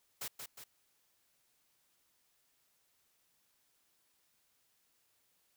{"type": "noise with echo", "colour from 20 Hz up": "white", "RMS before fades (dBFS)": -41, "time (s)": [0.21, 0.28], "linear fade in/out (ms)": 5, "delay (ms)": 180, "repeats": 2, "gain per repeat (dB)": -5, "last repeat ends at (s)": 0.64, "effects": ["white hiss -75 dBFS RMS until 5.56 s"]}